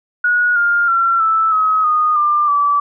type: tone with pitch steps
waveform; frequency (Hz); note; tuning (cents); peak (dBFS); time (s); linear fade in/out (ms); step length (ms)
sine; 1454 / 1406.9 / 1361.3 / 1317.2 / 1274.6 / 1233.3 / 1193.4 / 1154.7; F#6 / F6 / F6 / E6 / D#6 / D#6 / D6 / D6; -31 / +12 / -45 / -2 / +41 / -16 / +27 / -30; -11; 0.24-2.8; 5; 320
effects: none